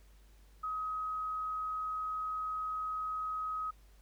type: tone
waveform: sine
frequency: 1266 Hz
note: D#6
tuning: 30 cents sharp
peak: -34 dBFS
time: 0.63-3.71 s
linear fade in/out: 10 ms
effects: added 50 Hz sine -57 dBFS peak until 4.01 s + pink hiss -68 dBFS RMS until 4.01 s